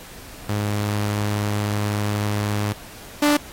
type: tone pair in turn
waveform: sawtooth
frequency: 103.83 / 293.7 Hz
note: G#2 / D4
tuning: 0 / 0 cents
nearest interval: octave + tritone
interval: 1800 cents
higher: second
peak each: -17 / -11 dBFS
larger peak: second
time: 0.49-2.73 / 3.22-3.37 s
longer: first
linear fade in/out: 5 ms
effects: pink hiss -41 dBFS RMS until 3.52 s + AAC 48 kbps